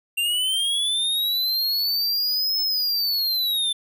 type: linear two-way sweep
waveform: square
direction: up then down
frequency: 2754 to 5230 to 3516 Hz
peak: -21 dBFS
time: 0.17-3.73 s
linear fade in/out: 10 ms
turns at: 2.61 s
effects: none